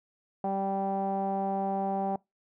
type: tone with low-pass filter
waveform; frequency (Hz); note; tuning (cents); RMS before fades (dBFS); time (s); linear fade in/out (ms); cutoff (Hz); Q
sawtooth; 195; G3; -9; -30; 0.44-2.16; 2; 750; 7.9
effects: noise-tail reverb RT60 0.2 s tail -24 dB re dry